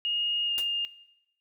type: tone with pitch glide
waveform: sine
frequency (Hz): 2855 to 2822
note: F7 to F7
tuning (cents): +37 to +17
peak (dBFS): -26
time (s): 0.05-0.85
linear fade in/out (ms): 0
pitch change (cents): -20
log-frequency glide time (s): 0.46-0.52
type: noise with exponential decay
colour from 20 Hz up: white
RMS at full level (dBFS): -34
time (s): 0.58-0.69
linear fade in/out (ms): 0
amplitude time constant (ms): 22
effects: noise-tail reverb RT60 0.9 s tail -18 dB re dry